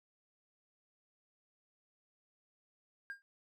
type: tone with exponential decay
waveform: triangle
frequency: 1610 Hz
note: G6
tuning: 46 cents sharp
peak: -34 dBFS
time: 3.1-3.22 s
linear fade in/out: 0 ms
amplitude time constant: 26 ms
effects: tanh soft clip ceiling -36 dBFS